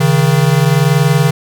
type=tone pair together; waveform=square; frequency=137.03 / 157.7 Hz; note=C#3 / D#3; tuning=-20 / +24 cents; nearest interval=major second; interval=244 cents; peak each=-12 dBFS; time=0-1.31 s; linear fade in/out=10 ms; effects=none